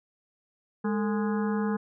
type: harmonic tone with a mistuned harmonic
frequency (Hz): 207.7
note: G#3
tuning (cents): 0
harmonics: 1 / 2 / 4 / 5 / 6 / 7 / 8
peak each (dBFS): -26 / -32 / -38 / -40 / -42 / -43 / -44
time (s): 0.84-1.77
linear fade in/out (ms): 10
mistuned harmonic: 2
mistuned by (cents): +120
effects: none